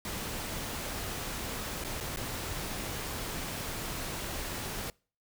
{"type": "noise with dropouts", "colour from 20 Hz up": "pink", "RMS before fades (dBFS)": -37, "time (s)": [0.05, 4.9], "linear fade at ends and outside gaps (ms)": 1, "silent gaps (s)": [[1.84, 1.847], [2.003, 2.008], [2.161, 2.171]], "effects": ["noise-tail reverb RT60 0.4 s tail -26 dB re dry"]}